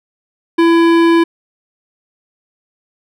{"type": "tone with hard clipping", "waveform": "sine", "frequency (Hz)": 334.5, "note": "E4", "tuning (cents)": 25, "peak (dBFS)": -9, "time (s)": [0.58, 1.24], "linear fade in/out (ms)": 10, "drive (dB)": 16, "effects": []}